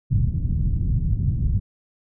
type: low-pass noise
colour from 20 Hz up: white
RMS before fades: -21 dBFS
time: 0.1-1.6 s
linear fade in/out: 20 ms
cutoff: 140 Hz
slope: 24 dB/octave
effects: none